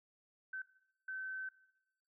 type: tone bursts at uneven times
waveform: sine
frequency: 1534 Hz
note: G6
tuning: 38 cents flat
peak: -40 dBFS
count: 2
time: 0.53-0.62 / 1.08-1.49 s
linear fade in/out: 5 ms
effects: noise-tail reverb RT60 0.8 s tail -17 dB re dry